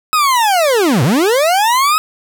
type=linear two-way sweep; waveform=40% pulse; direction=down then up; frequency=1287 to 110 to 1287 Hz; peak=-9 dBFS; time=0.13-1.98 s; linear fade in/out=0 ms; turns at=1.03 s; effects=none